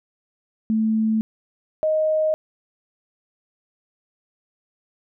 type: tone pair in turn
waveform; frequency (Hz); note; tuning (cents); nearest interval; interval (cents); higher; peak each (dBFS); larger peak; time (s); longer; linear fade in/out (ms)
sine; 219.8 / 623.7; A3 / D#5; -2 / +4; octave + tritone; 1806; second; -17; neither; 0.7-1.21 / 1.83-2.34; neither; 0
effects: none

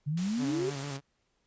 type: exponential sweep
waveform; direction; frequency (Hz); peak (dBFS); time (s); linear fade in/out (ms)
sine; up; 140.4 to 415.3; -28; 0.06-0.71; 20
type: noise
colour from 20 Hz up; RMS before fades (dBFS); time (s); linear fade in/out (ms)
white; -42; 0.17-0.97; 5
type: tone with vibrato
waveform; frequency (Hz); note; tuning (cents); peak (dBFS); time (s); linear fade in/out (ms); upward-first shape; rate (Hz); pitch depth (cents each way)
sawtooth; 140.2; C#3; +20; -32; 0.37-1.01; 50; square; 6.5; 43
effects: pink hiss -75 dBFS RMS until 1.46 s + resampled to 16000 Hz

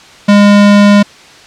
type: tone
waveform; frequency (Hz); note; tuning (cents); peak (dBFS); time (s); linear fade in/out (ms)
square; 204.1; G#3; -30; -3; 0.28-1.03; 10
effects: white hiss -36 dBFS RMS until 1.46 s + low-pass 5000 Hz 12 dB/octave

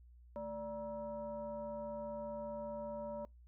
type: tone with frequency modulation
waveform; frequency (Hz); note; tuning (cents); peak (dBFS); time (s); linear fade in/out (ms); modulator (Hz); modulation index
sine; 585; D5; -7; -40; 0.36-3.25; 0; 365; 0.82
effects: noise-tail reverb RT60 0.2 s tail -26 dB re dry + added 60 Hz sine -57 dBFS peak until 3.47 s

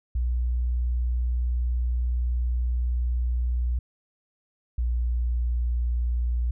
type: tone pair in turn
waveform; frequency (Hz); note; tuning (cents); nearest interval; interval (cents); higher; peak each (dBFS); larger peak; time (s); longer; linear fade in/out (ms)
sine; 60.7 / 59.8; B1 / A#1; -29 / +45; unison; 26; first; -22; neither; 0.15-3.79 / 4.78-6.51; first; 5
effects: none

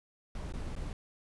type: noise with dropouts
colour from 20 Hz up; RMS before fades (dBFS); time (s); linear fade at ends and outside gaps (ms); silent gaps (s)
brown; -38; 0.35-0.93; 2; 0.524-0.537 / 0.753-0.762
effects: resampled to 24000 Hz

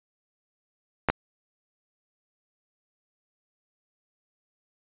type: clicks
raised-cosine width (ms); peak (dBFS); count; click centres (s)
0.5; -6; 2; 1.087 / 1.1
effects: resampled to 8000 Hz

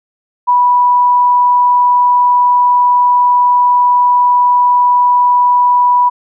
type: tone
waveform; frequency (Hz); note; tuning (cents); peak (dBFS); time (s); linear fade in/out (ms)
sine; 982; B5; -10; -6; 0.47-6.1; 20
effects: none

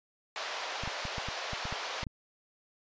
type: band-pass noise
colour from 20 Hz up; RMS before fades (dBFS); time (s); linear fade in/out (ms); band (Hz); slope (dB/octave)
pink; -38; 0.36-2.04; 0; 560 to 5500; 24
type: clicks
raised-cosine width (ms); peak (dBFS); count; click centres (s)
5; -27; 10; 0.836 / 0.876 / 1.053 / 1.182 / 1.286 / 1.533 / 1.654 / 1.726 / 2.032 / 2.068
effects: resampled to 16000 Hz

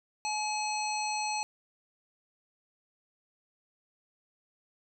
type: harmonic tone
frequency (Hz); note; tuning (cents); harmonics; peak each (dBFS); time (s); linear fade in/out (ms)
850; G#5; +40; 1 / 3 / 5 / 7 / 9; -32 / -37 / -39 / -40 / -42; 0.25-1.43; 0
effects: 11-bit

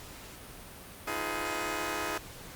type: chord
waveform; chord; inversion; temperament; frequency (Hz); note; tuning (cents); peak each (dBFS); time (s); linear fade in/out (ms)
10% pulse; F half-diminished seventh; third; just; 314.3 / 349.2 / 419.1 / 502.9; Eb4 / F4 / Ab4 / Cb5; +18 / 0 / +16 / +31; -29 / -30 / -29 / -32; 1.07-2.18; 5
effects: pink hiss -47 dBFS RMS until 2.55 s + Opus 48 kbps

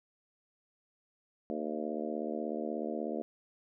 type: harmonic tone with a mistuned harmonic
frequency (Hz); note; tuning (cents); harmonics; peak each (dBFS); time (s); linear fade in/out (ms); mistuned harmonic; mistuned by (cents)
76.5; D#2; -29; 3 / 4 / 5 / 6 / 7 / 8 / 9; -39 / -40 / -41 / -42 / -42 / -43 / -44; 1.5-3.22; 0; 9; -15
effects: none

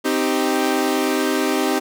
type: chord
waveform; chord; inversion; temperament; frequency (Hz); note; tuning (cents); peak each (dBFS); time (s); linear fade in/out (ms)
sawtooth; C minor; none; equal; 261.6 / 311.1 / 392; C4 / Eb4 / G4; 0 / 0 / 0; -18; 0.04-1.8; 20
effects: none

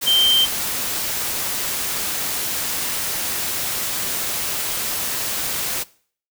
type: tone in noise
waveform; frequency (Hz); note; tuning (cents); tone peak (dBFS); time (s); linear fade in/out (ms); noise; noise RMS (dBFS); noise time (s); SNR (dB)
sine; 3136; G7; 0; -13; 0.06-0.46; 20; white; -24; 0.01-5.84; +8
effects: noise-tail reverb RT60 0.5 s tail -21 dB re dry

